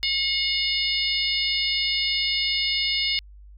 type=harmonic tone; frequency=723 Hz; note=F#5; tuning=40 cents flat; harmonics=3 / 4 / 5 / 6 / 7; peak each=-28 / -28 / -28 / -28 / -28 dBFS; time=0.03-3.19 s; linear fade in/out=0 ms; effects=added 50 Hz sine -43 dBFS peak until 3.57 s